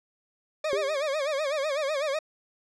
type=tone with vibrato; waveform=40% pulse; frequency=582 Hz; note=D5; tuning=16 cents flat; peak=-25 dBFS; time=0.64-2.19 s; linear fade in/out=5 ms; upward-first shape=sine; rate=8 Hz; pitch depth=140 cents each way
type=tone with exponential decay; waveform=sine; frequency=402.4 Hz; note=G4; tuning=45 cents sharp; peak=-24 dBFS; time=0.73-1.09 s; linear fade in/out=0 ms; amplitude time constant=78 ms
effects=low-pass 6000 Hz 12 dB/octave